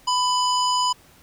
square tone with low-pass filter, 997 Hz, B5, 16 cents sharp, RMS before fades -21 dBFS, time 0.07-0.93 s, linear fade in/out 10 ms, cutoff 6100 Hz, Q 3.3, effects pink hiss -53 dBFS RMS until 1.22 s

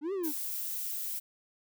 triangle linear two-way sweep, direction up then down, 277.2 to 406.6 to 277.2 Hz, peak -29 dBFS, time 0.01-0.33 s, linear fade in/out 50 ms, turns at 0.13 s
violet noise, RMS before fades -36 dBFS, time 0.23-1.2 s, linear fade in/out 20 ms
effects none

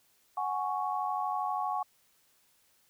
sine chord, F# suspended second, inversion none, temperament just, 740 / 832.5 / 1110 Hz, F#5 / G#5 / C#6, 0 / +4 / +2 cents, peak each -34 dBFS, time 0.37-1.83 s, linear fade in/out 5 ms, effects white hiss -68 dBFS RMS until 2.89 s

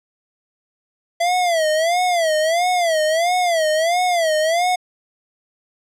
square tone with vibrato, 670 Hz, E5, 28 cents sharp, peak -16 dBFS, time 1.2-4.76 s, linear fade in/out 10 ms, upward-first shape sine, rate 1.5 Hz, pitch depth 150 cents each way, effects low-pass 10000 Hz 12 dB/octave

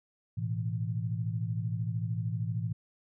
sine chord, A suspended second, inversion none, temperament equal with one note detuned, 110.32 / 123.47 / 164.81 Hz, A2 / B2 / E3, +5 / 0 / 0 cents, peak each -32 / -36 / -36 dBFS, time 0.37-2.73 s, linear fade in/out 10 ms, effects none

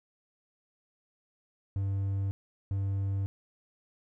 triangle tone pair in turn, 98 / 98 Hz, G2 / G2, 0 / 0 cents, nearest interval unison, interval 0 cents, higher neither, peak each -26 dBFS, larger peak neither, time 1.76-2.31 / 2.71-3.26 s, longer neither, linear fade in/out 0 ms, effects none

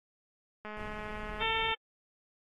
click train, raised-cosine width 0.5 ms, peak -28 dBFS, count 166, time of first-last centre 0.65-1.428 s, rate 212 Hz
brown noise, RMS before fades -46 dBFS, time 0.77-1.72 s, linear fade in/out 0 ms
harmonic tone, 447.5 Hz, A4, 29 cents sharp, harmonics 1 / 2 / 3 / 4 / 5 / 6 / 7 / 8, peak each -39 / -34 / -38 / -39 / -36 / -37 / -37 / -40 dBFS, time 1.4-1.75 s, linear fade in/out 20 ms
effects AAC 32 kbps

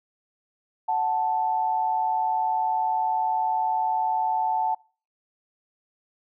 sine tone pair together, 740 / 880 Hz, F#5 / A5, 0 / 0 cents, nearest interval minor third, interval 300 cents, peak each -26 / -23 dBFS, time 0.88-4.75 s, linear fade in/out 10 ms, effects noise-tail reverb RT60 0.4 s tail -25 dB re dry

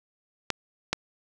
clicks, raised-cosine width 0.2 ms, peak -7 dBFS, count 2, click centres 0.503 / 0.93 s, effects none

